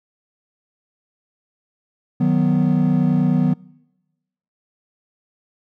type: chord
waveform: triangle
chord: B major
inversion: first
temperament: equal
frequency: 155.56 / 185 / 246.9 Hz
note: D#3 / F#3 / B3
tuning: 0 / 0 / 0 cents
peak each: -16 dBFS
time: 2.2-3.54 s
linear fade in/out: 10 ms
effects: noise-tail reverb RT60 1.0 s tail -25 dB re dry + tanh soft clip ceiling -5 dBFS